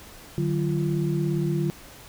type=tone cluster; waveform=sine; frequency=150.9 / 188.2 / 343.5 Hz; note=D3 / F#3 / F4; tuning=+47 / +30 / -29 cents; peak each=-24 / -29 / -28 dBFS; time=0.38-1.7 s; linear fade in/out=0 ms; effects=pink hiss -46 dBFS RMS until 2.08 s